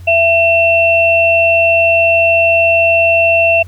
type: tone pair together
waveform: sine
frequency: 668.4 / 2700 Hz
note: E5 / E7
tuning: +24 / +41 cents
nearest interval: 2 octaves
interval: 2417 cents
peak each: -10 dBFS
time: 0.07-3.63 s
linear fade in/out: 10 ms
effects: added 89 Hz sine -29 dBFS peak until 3.67 s + pink hiss -47 dBFS RMS until 3.67 s